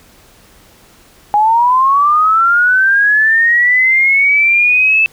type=linear sweep; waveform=sine; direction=up; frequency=820 to 2637 Hz; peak=-7 dBFS; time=1.34-5.06 s; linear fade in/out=0 ms; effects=pink hiss -45 dBFS RMS until 5.12 s